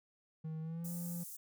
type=tone with pitch glide; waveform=triangle; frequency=158.4 to 172.74 Hz; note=D#3 to F3; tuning=+31 to -19 cents; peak=-37 dBFS; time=0.44-1.24 s; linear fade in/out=10 ms; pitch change=+150 cents; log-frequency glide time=0.61-0.9 s
type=high-pass noise; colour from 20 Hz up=white; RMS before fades=-48 dBFS; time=0.84-1.37 s; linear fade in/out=10 ms; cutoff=6900 Hz; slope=24 dB/octave
effects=none